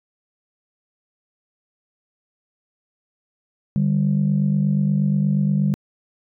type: tone pair together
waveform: sine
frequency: 148.18 / 196.6 Hz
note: D3 / G3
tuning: +16 / +5 cents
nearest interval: perfect fourth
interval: 489 cents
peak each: -18 dBFS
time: 3.76-5.74 s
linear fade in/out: 0 ms
effects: tanh soft clip ceiling -10 dBFS